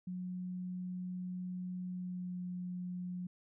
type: tone with pitch glide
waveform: sine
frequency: 181.7 to 179.82 Hz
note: F#3 to F#3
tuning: -31 to -49 cents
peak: -38 dBFS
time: 0.07-3.27 s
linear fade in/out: 5 ms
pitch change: -18 cents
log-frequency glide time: 1.88-2.42 s
effects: none